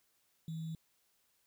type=tone with sample-and-hold; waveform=sine; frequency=161.4 Hz; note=E3; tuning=36 cents flat; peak=-38 dBFS; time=0.48-0.75 s; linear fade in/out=2 ms; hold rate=3675 Hz; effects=white hiss -75 dBFS RMS until 1.46 s